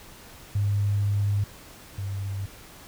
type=tone pair in turn; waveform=sine; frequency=101.6 / 98.37 Hz; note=G#2 / G2; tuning=-38 / +7 cents; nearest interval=minor second; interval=55 cents; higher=first; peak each=-21 / -28 dBFS; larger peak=first; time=0.55-1.44 / 1.98-2.46 s; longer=first; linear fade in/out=5 ms; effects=pink hiss -47 dBFS RMS until 2.87 s

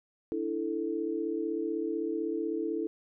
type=chord; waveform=sine; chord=D suspended second; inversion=none; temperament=equal; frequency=293.7 / 329.6 / 440 Hz; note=D4 / E4 / A4; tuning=0 / 0 / 0 cents; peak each=-37 / -32 / -34 dBFS; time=0.32-2.87 s; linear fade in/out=0 ms; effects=none

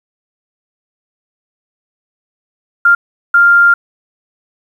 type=tone bursts at uneven times; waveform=sine; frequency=1397 Hz; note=F6; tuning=in tune; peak=-4 dBFS; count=2; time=2.85-2.95 / 3.34-3.74 s; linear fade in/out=5 ms; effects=7-bit

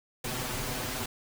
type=noise with comb filter; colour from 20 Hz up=pink; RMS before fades=-34 dBFS; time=0.24-1.06 s; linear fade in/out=5 ms; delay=7.9 ms; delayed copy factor=+0.8; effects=none

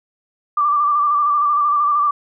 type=tone with vibrato; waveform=sine; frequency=1174.7 Hz; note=D6; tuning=in tune; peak=-13 dBFS; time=0.57-2.11 s; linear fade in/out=5 ms; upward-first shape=square; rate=13 Hz; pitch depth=31 cents each way; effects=none

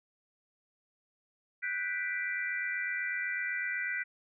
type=chord; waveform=sine; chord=G major seventh; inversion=third; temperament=equal; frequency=1480 / 1568 / 1975.5 / 2349 Hz; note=F#6 / G6 / B6 / D7; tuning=0 / 0 / 0 / 0 cents; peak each=-38 / -40 / -34 / -40 dBFS; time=1.62-4.04 s; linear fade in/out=20 ms; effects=none

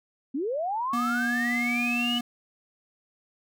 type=linear sweep; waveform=sine; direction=up; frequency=246.1 to 2981 Hz; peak=-26 dBFS; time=0.34-2.19 s; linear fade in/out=10 ms
type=tone; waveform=square; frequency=240.8 Hz; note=B3; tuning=44 cents flat; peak=-28 dBFS; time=0.93-2.21 s; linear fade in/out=5 ms
effects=none

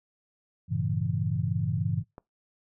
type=chord; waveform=sine; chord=G diminished seventh; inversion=none; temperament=equal with one note detuned; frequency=98 / 114.8 / 138.59 / 164.81 Hz; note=G2 / Bb2 / Db3 / Fb3; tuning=0 / -26 / 0 / 0 cents; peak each=-31 dBFS; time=0.68-2.04 s; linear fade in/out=50 ms
type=click; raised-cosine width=1 ms; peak=-29 dBFS; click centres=2.181 s
effects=noise-tail reverb RT60 0.2 s tail -24 dB re dry

